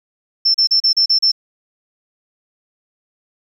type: tone bursts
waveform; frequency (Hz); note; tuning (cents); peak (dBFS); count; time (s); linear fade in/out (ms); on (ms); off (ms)
sine; 5350; E8; +25; -10; 7; 0.45-1.318; 10; 94; 35
effects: 8-bit